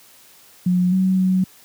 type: tone with pitch steps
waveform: sine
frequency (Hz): 180.3 / 187.8 / 186.3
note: F#3 / F#3 / F#3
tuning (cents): -45 / +26 / +12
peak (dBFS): -14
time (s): 0.66-1.44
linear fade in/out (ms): 5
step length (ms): 260
effects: white hiss -49 dBFS RMS until 1.64 s + high-pass 80 Hz 12 dB/octave